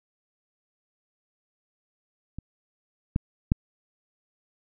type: clicks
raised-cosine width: 5 ms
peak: -23 / -11 / -7 dBFS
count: 3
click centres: 2.386 / 3.161 / 3.519 s
effects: none

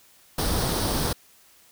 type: noise with comb filter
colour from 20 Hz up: pink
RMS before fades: -25 dBFS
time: 0.38-1.13 s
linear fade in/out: 5 ms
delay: 0.21 ms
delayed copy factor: +0.55
effects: white hiss -56 dBFS RMS until 1.71 s

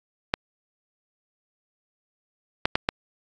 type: clicks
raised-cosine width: 0.3 ms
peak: -4 dBFS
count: 4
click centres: 0.339 / 2.655 / 2.755 / 2.889 s
effects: AAC 48 kbps

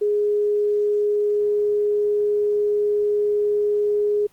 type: tone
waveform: sine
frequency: 415.3 Hz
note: G#4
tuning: in tune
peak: -17 dBFS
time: 0.01-4.27 s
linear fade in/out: 10 ms
effects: pink hiss -57 dBFS RMS until 4.32 s + Opus 24 kbps

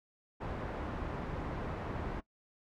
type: low-pass noise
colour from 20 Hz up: pink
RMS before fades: -39 dBFS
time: 0.4-2.21 s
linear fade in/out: 20 ms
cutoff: 1300 Hz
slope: 12 dB/octave
effects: noise-tail reverb RT60 0.1 s tail -20 dB re dry

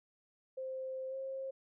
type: tone with pitch glide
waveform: sine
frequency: 523.3 to 534 Hz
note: C5 to C5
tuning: 0 to +35 cents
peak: -38 dBFS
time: 0.57-1.51 s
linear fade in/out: 10 ms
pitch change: +35 cents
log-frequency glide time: 1.09-1.15 s
effects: none

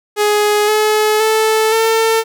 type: tone with pitch steps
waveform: sawtooth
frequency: 417.9 / 427.9 / 438.2 / 448.7 Hz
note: G#4 / A4 / A4 / A4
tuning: +11 / -48 / -7 / +34 cents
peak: -7 dBFS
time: 0.16-2.24 s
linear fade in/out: 50 ms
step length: 520 ms
effects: none

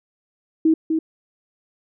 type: tone with echo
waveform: sine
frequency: 319.6 Hz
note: D#4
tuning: 47 cents sharp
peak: -12 dBFS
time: 0.65-0.74 s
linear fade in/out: 5 ms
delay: 250 ms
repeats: 1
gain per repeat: -5 dB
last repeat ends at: 0.99 s
effects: none

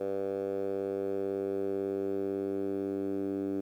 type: tone with band-pass filter sweep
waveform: 10% pulse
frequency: 98 Hz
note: G2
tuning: in tune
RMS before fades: -33 dBFS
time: 0-3.61 s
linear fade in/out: 10 ms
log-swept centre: 480 to 320 Hz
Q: 3.5
effects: 11-bit

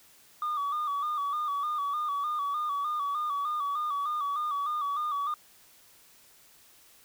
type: tone with vibrato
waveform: sine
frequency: 1174.7 Hz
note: D6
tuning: in tune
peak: -26 dBFS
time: 0.42-5.34 s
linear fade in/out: 2 ms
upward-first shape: square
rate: 3.3 Hz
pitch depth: 59 cents each way
effects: tanh soft clip ceiling -26 dBFS + white hiss -58 dBFS RMS until 7.04 s

